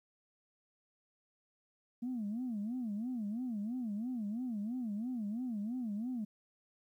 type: tone with vibrato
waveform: sine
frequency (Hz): 227.9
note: A#3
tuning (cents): -39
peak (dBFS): -34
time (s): 2.02-6.25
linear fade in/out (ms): 10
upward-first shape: sine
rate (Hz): 3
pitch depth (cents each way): 210
effects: tanh soft clip ceiling -32 dBFS + 12-bit